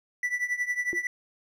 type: tone with tremolo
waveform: triangle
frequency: 1969 Hz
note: B6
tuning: 6 cents flat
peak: -21 dBFS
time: 0.23-1.07 s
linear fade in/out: 2 ms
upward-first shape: triangle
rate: 11 Hz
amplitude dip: 90%
type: tone with exponential decay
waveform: sine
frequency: 349.2 Hz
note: F4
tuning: in tune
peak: -27 dBFS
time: 0.93-1.03 s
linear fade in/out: 0 ms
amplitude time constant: 20 ms
effects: none